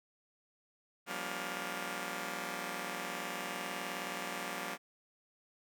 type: chord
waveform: 5% pulse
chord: G half-diminished seventh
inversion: third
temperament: just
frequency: 176.4 / 196 / 235.2 / 282.2 Hz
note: F3 / G3 / Bb3 / Db4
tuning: +18 / 0 / +16 / +31 cents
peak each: -33 dBFS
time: 1.06-4.78 s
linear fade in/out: 50 ms
effects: none